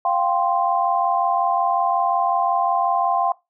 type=chord; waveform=sine; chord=F suspended second; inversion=none; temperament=equal; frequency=698.5 / 784 / 1046.5 Hz; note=F5 / G5 / C6; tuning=0 / 0 / 0 cents; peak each=-21 / -21 / -22 dBFS; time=0.05-3.32 s; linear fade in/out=2 ms; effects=noise-tail reverb RT60 0.2 s tail -20 dB re dry